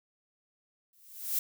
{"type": "noise with exponential growth", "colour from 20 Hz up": "violet", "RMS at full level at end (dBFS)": -27, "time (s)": [0.93, 1.39], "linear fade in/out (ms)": 2, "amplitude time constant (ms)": 100, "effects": []}